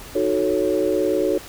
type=chord; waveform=sine; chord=D# half-diminished seventh; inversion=none; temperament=equal; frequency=311.1 / 370 / 440 / 554.4 Hz; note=D#4 / F#4 / A4 / C#5; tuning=0 / 0 / 0 / 0 cents; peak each=-24 / -22 / -23 / -23 dBFS; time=0.15-1.38 s; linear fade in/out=5 ms; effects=pink hiss -39 dBFS RMS until 1.48 s